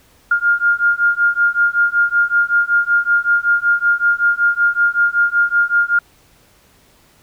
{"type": "beating tone pair", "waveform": "sine", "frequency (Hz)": [1408, 1413.3], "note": ["F6", "F6"], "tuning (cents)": [14, 20], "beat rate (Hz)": 5.3, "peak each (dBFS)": -15, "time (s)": [0.31, 5.99], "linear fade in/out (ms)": 5, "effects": ["pink hiss -52 dBFS RMS until 7.22 s"]}